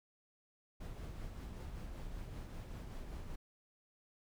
brown noise with tremolo, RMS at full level -44 dBFS, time 0.8-3.36 s, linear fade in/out 10 ms, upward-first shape triangle, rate 5.2 Hz, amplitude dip 40%, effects none

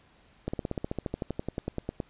slowing click train, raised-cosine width 2 ms, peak -17 dBFS, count 20, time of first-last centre 0.48-2.002 s, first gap 55 ms, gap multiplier 1.04, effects pink hiss -61 dBFS RMS until 2.09 s + resampled to 8000 Hz

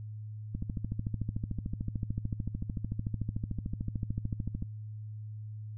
click train, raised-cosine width 5 ms, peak -21 dBFS, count 56, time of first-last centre 0.55-4.624 s, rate 13.5 Hz, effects noise-tail reverb RT60 0.1 s tail -20 dB re dry + added 107 Hz sine -39 dBFS peak until 5.77 s

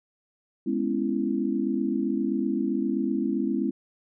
sine chord, C# minor seventh, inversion second, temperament just, 207.9 / 249.5 / 277.2 / 332.6 Hz, G#3 / B3 / C#4 / E4, +2 / +18 / 0 / +16 cents, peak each -29 dBFS, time 0.66-3.71 s, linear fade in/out 10 ms, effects none

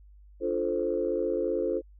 sine chord, D minor seventh, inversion none, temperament equal, 293.7 / 349.2 / 440 / 523.3 Hz, D4 / F4 / A4 / C5, 0 / 0 / 0 / 0 cents, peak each -35 / -30 / -30 / -30 dBFS, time 0.4-1.82 s, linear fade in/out 50 ms, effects tanh soft clip ceiling -15 dBFS + added 50 Hz sine -50 dBFS peak until 1.99 s

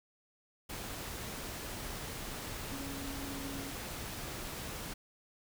sine tone in noise, 275.9 Hz, C#4, 8 cents flat, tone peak -43 dBFS, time 2.71-3.71 s, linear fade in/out 10 ms, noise pink, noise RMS -42 dBFS, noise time 0.69-4.94 s, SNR -4 dB, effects none

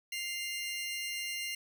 sawtooth tone pair together, 2098 / 2800 Hz, C7 / F7, +4 / +4 cents, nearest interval perfect fourth, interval 500 cents, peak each -35 / -35 dBFS, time 0.12-1.55 s, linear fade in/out 5 ms, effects none

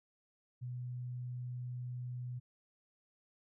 sine tone, 123.9 Hz, B2, 6 cents sharp, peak -39 dBFS, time 0.61-2.4 s, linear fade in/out 20 ms, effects none

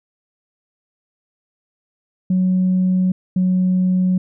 sine tone pair in turn, 184.7 / 184 Hz, F#3 / F#3, -3 / -9 cents, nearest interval unison, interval 6 cents, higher first, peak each -12 dBFS, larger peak neither, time 2.3-3.12 / 3.36-4.18 s, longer neither, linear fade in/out 5 ms, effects tanh soft clip ceiling -10 dBFS

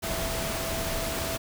sine tone in noise, 659.3 Hz, E5, in tune, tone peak -35 dBFS, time 0.02-1.38 s, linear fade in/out 20 ms, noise pink, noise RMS -31 dBFS, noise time 0.02-1.38 s, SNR -7 dB, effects none

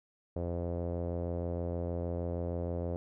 sawtooth tone with low-pass filter, 86.4 Hz, F2, 18 cents flat, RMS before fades -35 dBFS, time 0.36-2.96 s, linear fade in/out 0 ms, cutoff 550 Hz, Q 3.4, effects none

